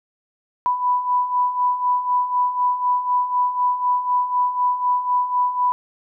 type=beating tone pair; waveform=sine; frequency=987.8 / 991.8 Hz; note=B5 / B5; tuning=0 / +7 cents; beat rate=4 Hz; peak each=-24 / -18 dBFS; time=0.66-5.72 s; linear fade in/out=0 ms; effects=none